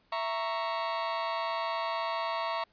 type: chord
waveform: 40% pulse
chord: A# diminished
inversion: second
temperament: equal with one note detuned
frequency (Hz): 662.3 / 932.3 / 1108.7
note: E5 / A#5 / C#6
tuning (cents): +8 / 0 / 0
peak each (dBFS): -34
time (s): 0.12-2.64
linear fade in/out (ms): 5
effects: pink hiss -68 dBFS RMS until 2.72 s + resampled to 11025 Hz